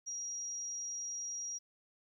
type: tone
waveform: sine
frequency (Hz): 5710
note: F8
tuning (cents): +37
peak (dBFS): -38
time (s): 0.06-1.59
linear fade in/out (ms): 20
effects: 12-bit